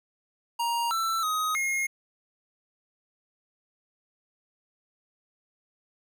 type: tone with pitch steps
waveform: square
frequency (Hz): 939 / 1334 / 1257 / 2146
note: A#5 / E6 / D#6 / C7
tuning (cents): +12 / +20 / +17 / +43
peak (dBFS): -26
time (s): 0.59-1.87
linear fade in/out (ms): 10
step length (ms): 320
effects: none